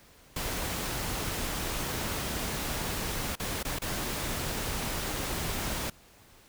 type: noise with dropouts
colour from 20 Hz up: pink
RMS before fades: -33 dBFS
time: 0.36-5.9 s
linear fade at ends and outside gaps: 5 ms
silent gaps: 3.355-3.397 / 3.63-3.649 / 3.788-3.817 s
effects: pink hiss -57 dBFS RMS until 6.48 s